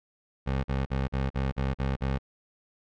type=tone bursts; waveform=20% pulse; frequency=67 Hz; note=C2; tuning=42 cents sharp; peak=-21 dBFS; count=8; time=0.46-2.187 s; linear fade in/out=20 ms; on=180 ms; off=41 ms; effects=low-pass 3000 Hz 12 dB/octave